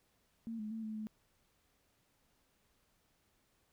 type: tone with pitch steps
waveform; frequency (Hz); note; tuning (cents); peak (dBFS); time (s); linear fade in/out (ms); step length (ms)
sine; 227.7 / 213.5 / 223.4 / 217.3 / 215.7; A#3 / G#3 / A3 / A3 / A3; -40 / +48 / +27 / -21 / -34; -39; 0.47-1.07; 0; 120
effects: pink hiss -75 dBFS RMS until 3.72 s